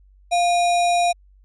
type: tone with sample-and-hold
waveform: sine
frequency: 698.5 Hz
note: F5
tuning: in tune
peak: -15 dBFS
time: 0.31-1.13 s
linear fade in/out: 20 ms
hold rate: 3150 Hz
effects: added 48 Hz sine -49 dBFS peak until 1.44 s + resampled to 24000 Hz